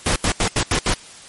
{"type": "noise bursts at uneven times", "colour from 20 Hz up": "pink", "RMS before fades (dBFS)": -18, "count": 6, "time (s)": [[0.06, 0.16], [0.24, 0.32], [0.4, 0.48], [0.56, 0.63], [0.71, 0.79], [0.86, 0.94]], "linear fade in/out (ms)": 2, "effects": ["white hiss -41 dBFS RMS until 1.28 s", "MP3 48 kbps"]}